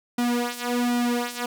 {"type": "tone with flanger", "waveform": "sawtooth", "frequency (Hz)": 242.1, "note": "B3", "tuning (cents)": -34, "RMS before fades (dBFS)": -25, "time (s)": [0.18, 1.46], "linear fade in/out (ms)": 5, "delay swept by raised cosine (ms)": [1.8, 4.1], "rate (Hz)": 1.3, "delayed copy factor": -0.85, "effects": []}